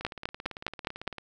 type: two click trains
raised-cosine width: 0.3 ms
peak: -23 / -13 dBFS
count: 22 / 6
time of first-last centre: 0.01-1.183 / 0.05-1.077 s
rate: 17.9 / 4.87 Hz
effects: none